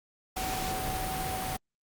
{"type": "tone in noise", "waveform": "sine", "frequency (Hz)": 754, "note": "F#5", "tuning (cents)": 32, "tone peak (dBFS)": -34, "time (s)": [0.36, 1.57], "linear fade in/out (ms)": 10, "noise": "pink", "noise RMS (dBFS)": -34, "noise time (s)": [0.36, 1.57], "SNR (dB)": -3, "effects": ["Opus 48 kbps"]}